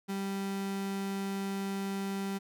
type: tone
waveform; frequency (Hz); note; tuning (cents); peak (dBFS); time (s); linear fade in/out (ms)
35% pulse; 196; G3; 0; -31; 0.08-2.39; 20
effects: none